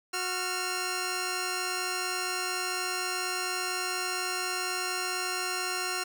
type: tone pair together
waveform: 10% pulse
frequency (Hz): 365.8 / 1379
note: F#4 / F6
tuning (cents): -20 / -22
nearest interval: octave + major seventh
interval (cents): 2298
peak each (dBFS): -25 / -24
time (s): 0.13-6.04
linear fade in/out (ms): 10
effects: none